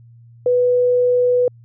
sine tone, 493.9 Hz, B4, in tune, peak -12 dBFS, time 0.46-1.48 s, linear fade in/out 2 ms, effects added 117 Hz sine -42 dBFS peak until 1.64 s

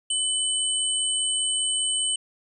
sine tone pair together, 3000 / 8485 Hz, F#7 / C9, +23 / +23 cents, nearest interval octave + tritone, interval 1800 cents, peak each -25 dBFS, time 0.1-2.16 s, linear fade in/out 5 ms, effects none

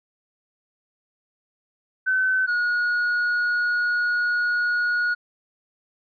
sine / triangle tone pair in turn, 1522 / 1448.6 Hz, F#6 / F#6, +48 / -37 cents, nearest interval minor second, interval 85 cents, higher first, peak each -18 dBFS, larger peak neither, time 2.06-2.47 / 2.47-5.15 s, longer second, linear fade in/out 20 ms, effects resampled to 11025 Hz

